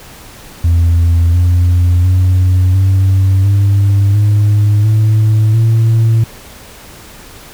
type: tone with pitch steps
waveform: sine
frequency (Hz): 84.7 / 88.25 / 91.94 / 95.79 / 99.8 / 103.98 / 108.33 / 112.87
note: E2 / F2 / F#2 / G2 / G2 / G#2 / A2 / A2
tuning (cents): +48 / +19 / -10 / -39 / +32 / +3 / -26 / +45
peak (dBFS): -4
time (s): 0.64-6.24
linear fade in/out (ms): 5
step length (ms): 700
effects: tanh soft clip ceiling -5 dBFS + pink hiss -35 dBFS RMS until 7.53 s